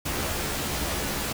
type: noise with comb filter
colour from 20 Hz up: pink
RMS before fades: -29 dBFS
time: 0.05-1.33 s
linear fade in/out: 10 ms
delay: 14 ms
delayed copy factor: +0.65
effects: none